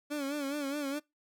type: tone with vibrato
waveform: 30% pulse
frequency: 284.5 Hz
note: C#4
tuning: 45 cents sharp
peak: -30 dBFS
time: 0.1-1 s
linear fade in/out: 20 ms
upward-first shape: sine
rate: 4.8 Hz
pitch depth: 83 cents each way
effects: noise-tail reverb RT60 0.2 s tail -24 dB re dry